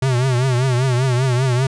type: tone with vibrato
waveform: square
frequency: 127.4 Hz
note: C3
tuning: 46 cents flat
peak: -15 dBFS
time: 0.02-1.67 s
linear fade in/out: 5 ms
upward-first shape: triangle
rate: 5.1 Hz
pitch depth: 120 cents each way
effects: resampled to 22050 Hz